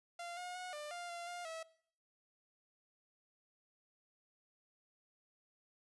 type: tone with pitch steps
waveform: sawtooth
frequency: 692 / 718 / 729 / 596 / 700 / 690 / 704 / 649 Hz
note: F5 / F5 / F#5 / D5 / F5 / F5 / F5 / E5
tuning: -16 / +48 / -26 / +25 / +4 / -21 / +14 / -27 cents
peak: -40 dBFS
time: 0.19-1.63 s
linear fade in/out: 5 ms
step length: 180 ms
effects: noise-tail reverb RT60 0.6 s tail -20 dB re dry + resampled to 24000 Hz